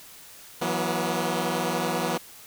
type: chord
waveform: 10% pulse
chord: E suspended second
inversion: none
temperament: equal with one note detuned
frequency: 164.81 / 185 / 242 Hz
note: E3 / F#3 / B3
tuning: 0 / 0 / -35 cents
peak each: -21 dBFS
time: 0.61-2.18 s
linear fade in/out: 10 ms
effects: white hiss -47 dBFS RMS until 2.46 s